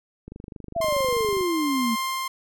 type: click train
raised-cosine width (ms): 3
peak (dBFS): -25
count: 29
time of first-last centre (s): 0.28-1.409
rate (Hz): 24.8
type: exponential sweep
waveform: sine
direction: down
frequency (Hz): 694 to 219.7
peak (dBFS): -22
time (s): 0.75-1.96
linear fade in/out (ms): 20
type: tone with tremolo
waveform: sawtooth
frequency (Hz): 1054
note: C6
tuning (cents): +12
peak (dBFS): -21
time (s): 0.81-2.28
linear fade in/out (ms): 5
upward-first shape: sine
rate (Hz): 1.1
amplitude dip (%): 30
effects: none